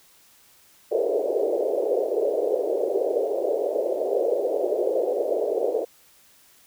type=band-pass noise; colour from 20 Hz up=pink; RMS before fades=-24 dBFS; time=0.91-5.85 s; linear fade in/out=10 ms; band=390 to 610 Hz; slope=48 dB/octave; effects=white hiss -56 dBFS RMS until 6.66 s

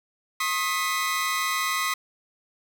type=tone cluster; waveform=sawtooth; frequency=1077 / 1250 / 1994 Hz; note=C6 / D#6 / B6; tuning=+50 / +8 / +16 cents; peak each=-25 dBFS; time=0.4-1.94 s; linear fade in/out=5 ms; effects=none

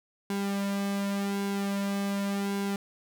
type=tone with flanger; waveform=sawtooth; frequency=199.1 Hz; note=G3; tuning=27 cents sharp; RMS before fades=-30 dBFS; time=0.3-2.76 s; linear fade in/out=2 ms; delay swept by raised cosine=1.6 to 2.9 ms; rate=0.88 Hz; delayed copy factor=-0.65; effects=none

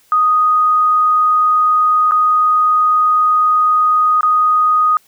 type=tone with dropouts; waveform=sine; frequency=1244 Hz; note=D#6; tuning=1 cent flat; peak=-9 dBFS; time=0.12-4.97 s; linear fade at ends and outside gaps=1 ms; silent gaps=2.111-2.119 / 4.209-4.231 s; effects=white hiss -53 dBFS RMS until 5.07 s

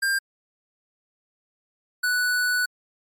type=tone pair in turn; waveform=square; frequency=1595 / 1481.7 Hz; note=G6 / F#6; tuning=+30 / +2 cents; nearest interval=minor second; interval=128 cents; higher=first; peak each=-21 dBFS; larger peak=neither; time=0.02-0.19 / 2.03-2.66 s; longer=second; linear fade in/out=10 ms; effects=MP3 64 kbps

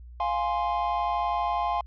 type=chord; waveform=triangle; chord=F minor; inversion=none; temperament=equal; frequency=698.5 / 830.6 / 1046.5 Hz; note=F5 / Ab5 / C6; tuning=0 / 0 / 0 cents; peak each=-27 dBFS; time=0.2-1.81 s; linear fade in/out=2 ms; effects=added 60 Hz sine -42 dBFS peak until 1.86 s + resampled to 11025 Hz

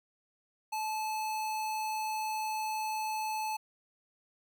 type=tone; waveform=square; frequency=867 Hz; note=A5; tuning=26 cents flat; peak=-33 dBFS; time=0.72-3.57 s; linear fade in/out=10 ms; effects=none

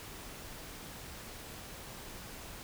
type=silence; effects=pink hiss -47 dBFS RMS until 2.63 s

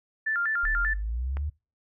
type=tone with vibrato; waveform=sine; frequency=1568 Hz; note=G6; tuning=in tune; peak=-24 dBFS; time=0.26-0.94 s; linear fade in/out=10 ms; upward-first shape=square; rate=5.1 Hz; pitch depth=200 cents each way
type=linear sweep; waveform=sine; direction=up; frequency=32.56 to 76.4 Hz; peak=-27 dBFS; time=0.63-1.5 s; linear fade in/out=10 ms
type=click; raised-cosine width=0.5 ms; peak=-24 dBFS; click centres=1.37 s
effects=noise-tail reverb RT60 0.3 s tail -24 dB re dry

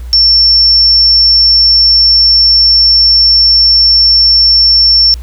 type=tone; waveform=sine; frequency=5420 Hz; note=E8; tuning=47 cents sharp; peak=-3 dBFS; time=0.13-5.14 s; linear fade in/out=0 ms; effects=added 60 Hz sine -20 dBFS peak until 5.22 s + pink hiss -42 dBFS RMS until 5.22 s

